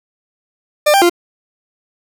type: tone with pitch steps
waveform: 40% pulse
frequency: 598 / 790 / 347.7 Hz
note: D5 / G5 / F4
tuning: +31 / +13 / -8 cents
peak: -7 dBFS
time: 0.86-1.097 s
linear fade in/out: 10 ms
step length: 79 ms
effects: none